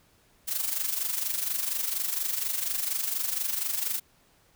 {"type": "noise with amplitude modulation", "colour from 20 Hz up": "blue", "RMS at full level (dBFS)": -27, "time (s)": [0.47, 4], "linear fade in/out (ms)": 20, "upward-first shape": "sine", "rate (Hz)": 24.2, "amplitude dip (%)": 65, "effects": ["pink hiss -63 dBFS RMS until 4.55 s"]}